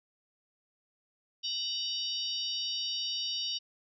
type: harmonic tone with a mistuned harmonic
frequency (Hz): 929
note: A#5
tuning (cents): -6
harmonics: 3 / 4 / 5 / 6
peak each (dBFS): -36 / -37 / -38 / -39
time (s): 1.43-3.59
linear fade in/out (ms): 20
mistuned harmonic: 3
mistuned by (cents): +110
effects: none